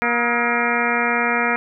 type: harmonic tone with a mistuned harmonic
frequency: 237.6 Hz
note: A#3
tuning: 33 cents sharp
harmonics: 1 / 2 / 3 / 4 / 5 / 6 / 7 / 8 / 9 / 10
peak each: -26 / -26 / -26 / -26 / -26 / -26 / -26 / -26 / -26 / -26 dBFS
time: 0.02-1.56 s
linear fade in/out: 0 ms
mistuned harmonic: 5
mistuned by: +120 cents
effects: none